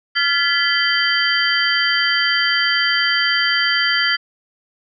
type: tone cluster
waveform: sine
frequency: 1385 / 1714 / 1992 / 3113 / 4696 Hz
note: F6 / A6 / B6 / G7 / D8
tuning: -15 / -46 / +14 / -13 / -1 cents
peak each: -21 dBFS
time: 0.15-4.17 s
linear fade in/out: 20 ms
effects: none